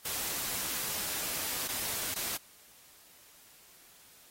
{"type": "noise with dropouts", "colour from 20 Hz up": "white", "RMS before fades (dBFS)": -35, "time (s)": [0.05, 2.37], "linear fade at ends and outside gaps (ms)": 5, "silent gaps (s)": [[1.677, 1.687], [2.142, 2.159]], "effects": ["white hiss -58 dBFS RMS until 4.3 s", "AAC 48 kbps"]}